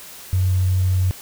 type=tone; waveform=triangle; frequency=92.5 Hz; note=F#2; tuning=in tune; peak=-11 dBFS; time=0.33-1.11 s; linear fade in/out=0 ms; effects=tanh soft clip ceiling -13 dBFS + white hiss -39 dBFS RMS until 1.21 s